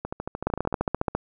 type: two click trains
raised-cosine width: 1 ms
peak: -9 / -16 dBFS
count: 11 / 10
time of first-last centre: 0.47-1.15 / 0.05-0.727 s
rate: 14.7 / 13.3 Hz
effects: none